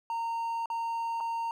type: tone with dropouts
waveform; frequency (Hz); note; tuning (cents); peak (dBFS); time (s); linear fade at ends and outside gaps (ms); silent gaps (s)
triangle; 921; A#5; -21; -28; 0.1-1.51; 1; 0.658-0.701 / 1.203-1.207
effects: none